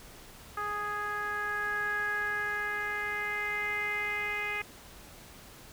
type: tone with low-pass filter sweep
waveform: 10% pulse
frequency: 415.3 Hz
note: G#4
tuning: in tune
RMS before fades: -33 dBFS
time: 0.57-4.62 s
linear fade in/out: 5 ms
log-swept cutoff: 1400 to 2300 Hz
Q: 6.4
effects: pink hiss -51 dBFS RMS until 5.72 s